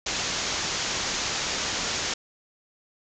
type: low-pass noise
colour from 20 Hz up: white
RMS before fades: -29 dBFS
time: 0.06-2.14 s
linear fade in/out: 5 ms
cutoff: 7100 Hz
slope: 96 dB/octave
effects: none